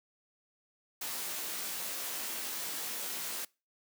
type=noise with comb filter; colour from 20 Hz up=white; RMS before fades=-38 dBFS; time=1.01-3.45 s; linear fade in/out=5 ms; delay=19 ms; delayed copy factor=+0.9; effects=noise-tail reverb RT60 0.3 s tail -25 dB re dry + high-pass 200 Hz 12 dB/octave